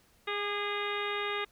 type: harmonic tone with a mistuned harmonic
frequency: 411 Hz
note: G#4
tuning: 18 cents flat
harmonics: 1 / 2 / 3 / 4 / 5 / 6 / 7 / 8 / 9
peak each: -36 / -42 / -37 / -41 / -38 / -42 / -44 / -47 / -42 dBFS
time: 0.27-1.45 s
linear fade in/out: 10 ms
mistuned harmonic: 3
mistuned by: -23 cents
effects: pink hiss -65 dBFS RMS until 1.51 s